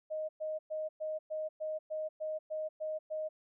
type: tone bursts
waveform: sine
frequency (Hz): 622.3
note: D#5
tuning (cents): 0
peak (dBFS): -34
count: 11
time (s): 0.1-3.29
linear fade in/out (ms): 20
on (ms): 190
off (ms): 110
effects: none